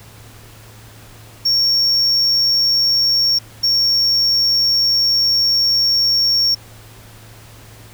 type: tone bursts at uneven times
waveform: triangle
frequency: 5510 Hz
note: F8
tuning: 24 cents flat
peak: -11 dBFS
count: 2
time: 1.45-3.39 / 3.63-6.55 s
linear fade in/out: 10 ms
effects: added 110 Hz sine -41 dBFS peak until 7.93 s + pink hiss -43 dBFS RMS until 7.93 s